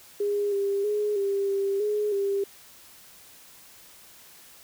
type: tone with pitch steps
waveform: sine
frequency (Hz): 408.9 / 398.3 / 417.9 / 396.7 / 394.4 / 419 / 397.3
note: G#4 / G4 / G#4 / G4 / G4 / G#4 / G4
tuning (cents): -27 / +28 / +11 / +21 / +11 / +15 / +23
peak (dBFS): -23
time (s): 0.2-2.44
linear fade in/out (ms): 5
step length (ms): 320
effects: white hiss -51 dBFS RMS until 4.63 s